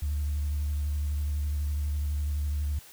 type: tone with vibrato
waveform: sine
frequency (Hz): 73.42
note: D2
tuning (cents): 0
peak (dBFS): -25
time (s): 0.02-2.79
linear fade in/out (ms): 5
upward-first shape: sine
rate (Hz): 12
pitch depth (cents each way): 33
effects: tanh soft clip ceiling -23 dBFS + white hiss -51 dBFS RMS until 2.92 s